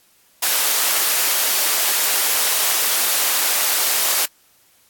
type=high-pass noise; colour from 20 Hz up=white; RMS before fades=-18 dBFS; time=0.42-4.26 s; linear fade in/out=10 ms; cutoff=510 Hz; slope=12 dB/octave; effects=white hiss -56 dBFS RMS until 4.89 s + AAC 64 kbps